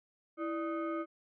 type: tone with frequency modulation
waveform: sine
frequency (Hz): 329.6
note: E4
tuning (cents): 0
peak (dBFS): -33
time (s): 0.37-1.06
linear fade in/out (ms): 50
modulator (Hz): 921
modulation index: 1
effects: none